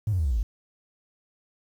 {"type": "tone with pitch steps", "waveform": "triangle", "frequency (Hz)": [107, 92.08, 79.24, 68.19, 58.68, 50.5], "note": ["A2", "F#2", "D#2", "C#2", "A#1", "G#1"], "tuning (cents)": [-48, -8, 32, -28, 12, -48], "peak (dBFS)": -18, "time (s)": [0.07, 0.43], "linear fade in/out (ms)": 5, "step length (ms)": 60, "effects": ["tanh soft clip ceiling -19 dBFS", "9-bit"]}